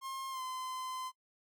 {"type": "tone with pitch glide", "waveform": "45% pulse", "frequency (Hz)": [1067, 1029.5], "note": ["C6", "C6"], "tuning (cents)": [34, -28], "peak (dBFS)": -39, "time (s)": [0.01, 1.12], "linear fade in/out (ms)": 50, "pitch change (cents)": -62, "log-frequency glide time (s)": [0.3, 0.42], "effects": ["noise-tail reverb RT60 0.1 s tail -19 dB re dry"]}